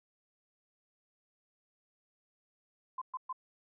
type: tone bursts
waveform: sine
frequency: 1031 Hz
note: C6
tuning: 26 cents flat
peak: -35 dBFS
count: 3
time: 2.98-3.328 s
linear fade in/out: 5 ms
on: 36 ms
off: 120 ms
effects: none